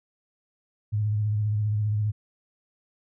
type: tone with vibrato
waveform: sine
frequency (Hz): 105.7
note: G#2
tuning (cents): +31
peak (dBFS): -22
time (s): 0.92-2.12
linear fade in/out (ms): 20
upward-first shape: sine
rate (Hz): 15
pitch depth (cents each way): 39
effects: none